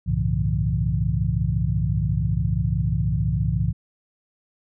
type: tone cluster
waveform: sine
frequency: 64.4 / 100.3 / 114.9 / 140 / 165.9 Hz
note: C2 / G2 / A#2 / C#3 / E3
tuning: -27 / +40 / -25 / +18 / +11 cents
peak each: -26 dBFS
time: 0.06-3.73 s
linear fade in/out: 20 ms
effects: none